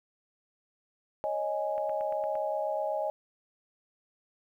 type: chord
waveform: sine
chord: C# suspended second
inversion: none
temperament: equal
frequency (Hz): 554.4 / 622.3 / 830.6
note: C#5 / D#5 / G#5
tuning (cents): 0 / 0 / 0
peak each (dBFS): -35 / -31 / -34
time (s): 1.24-3.1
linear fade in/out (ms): 0
type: click train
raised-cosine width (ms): 0.5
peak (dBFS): -33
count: 6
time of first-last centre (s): 1.78-2.354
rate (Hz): 8.71
effects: 11-bit